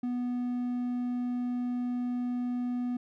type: tone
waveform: triangle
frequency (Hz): 245.8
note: B3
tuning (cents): -8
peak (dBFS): -27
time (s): 0.03-2.97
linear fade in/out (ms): 5
effects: none

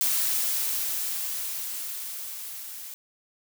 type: noise with level ramp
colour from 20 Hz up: blue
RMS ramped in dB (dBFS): -24 to -40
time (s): 0.01-2.94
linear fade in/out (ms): 0
effects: none

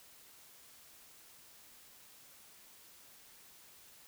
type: silence
effects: white hiss -59 dBFS RMS until 4.07 s

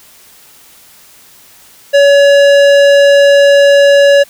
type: tone with tanh clipping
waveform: sine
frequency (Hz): 565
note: C#5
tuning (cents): +33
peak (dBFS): -5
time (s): 1.93-4.24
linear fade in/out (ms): 20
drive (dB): 17
effects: white hiss -41 dBFS RMS until 4.29 s

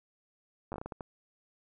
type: slowing click train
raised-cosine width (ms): 1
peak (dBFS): -25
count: 9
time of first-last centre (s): 0.72-1.008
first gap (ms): 9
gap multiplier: 1.38
effects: none

